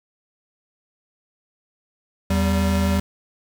square tone pair together, 81.4 / 193.6 Hz, E2 / G3, -21 / -21 cents, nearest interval octave + minor third, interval 1500 cents, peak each -21 dBFS, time 2.3-3 s, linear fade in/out 5 ms, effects 9-bit

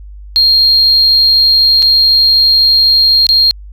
sine tone with dropouts, 4224 Hz, C8, 16 cents sharp, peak -4 dBFS, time 0.36-3.51 s, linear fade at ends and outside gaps 0 ms, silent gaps 1.822-1.826 / 3.267-3.29 s, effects tanh soft clip ceiling -1 dBFS + added 50 Hz sine -28 dBFS peak until 3.72 s

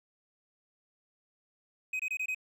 triangle tone bursts, 2520 Hz, D#7, 21 cents sharp, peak -29 dBFS, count 5, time 1.93-2.347 s, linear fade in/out 5 ms, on 65 ms, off 23 ms, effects none

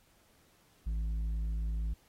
sine tone with tanh clipping, 54.3 Hz, A1, 22 cents flat, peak -32 dBFS, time 0.86-1.94 s, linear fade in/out 10 ms, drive 6 dB, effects pink hiss -67 dBFS RMS until 2.08 s + AAC 48 kbps

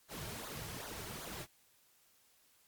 pink noise with flanger, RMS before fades -45 dBFS, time 0.08-1.47 s, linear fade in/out 50 ms, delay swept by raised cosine 0.36 to 4.06 ms, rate 2.6 Hz, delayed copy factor -0.7, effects white hiss -69 dBFS RMS until 2.67 s + MP3 96 kbps

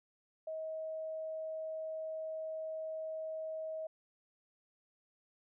sine tone, 635 Hz, D#5, 35 cents sharp, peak -38 dBFS, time 0.47-3.87 s, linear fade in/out 5 ms, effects none

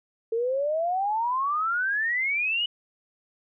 sine exponential sweep, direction up, 444.5 to 2973 Hz, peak -23 dBFS, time 0.32-2.66 s, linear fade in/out 5 ms, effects none

